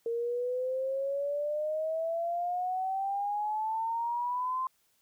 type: exponential sweep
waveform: sine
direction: up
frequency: 460.2 to 1046.5 Hz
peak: -29 dBFS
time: 0.06-4.67 s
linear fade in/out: 2 ms
effects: white hiss -71 dBFS RMS until 5.01 s